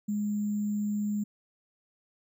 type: tone with sample-and-hold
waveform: sine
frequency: 207.7 Hz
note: G#3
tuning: in tune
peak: -27 dBFS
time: 0.08-1.24 s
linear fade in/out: 10 ms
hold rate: 7350 Hz
effects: none